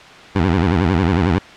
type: tone with vibrato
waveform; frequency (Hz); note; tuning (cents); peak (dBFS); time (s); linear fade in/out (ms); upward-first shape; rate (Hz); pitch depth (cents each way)
15% pulse; 88.9; F2; +31; -7; 0.35-1.39; 10; sine; 11; 200
effects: white hiss -38 dBFS RMS until 1.56 s + low-pass 3000 Hz 12 dB/octave